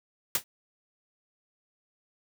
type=noise with exponential decay; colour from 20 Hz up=white; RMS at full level=-21 dBFS; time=0.35-0.44 s; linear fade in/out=2 ms; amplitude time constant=18 ms; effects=none